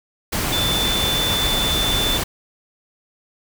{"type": "tone in noise", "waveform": "sine", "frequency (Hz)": 3520, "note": "A7", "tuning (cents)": 0, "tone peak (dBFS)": -20, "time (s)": [0.52, 2.18], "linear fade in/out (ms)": 10, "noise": "pink", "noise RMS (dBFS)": -22, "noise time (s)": [0.32, 2.24], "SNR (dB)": -1, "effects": []}